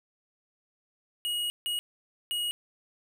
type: tone bursts at uneven times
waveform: square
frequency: 2893 Hz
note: F#7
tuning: 40 cents flat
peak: -29 dBFS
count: 3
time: 1.25-1.5 / 1.66-1.79 / 2.31-2.51 s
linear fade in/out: 0 ms
effects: none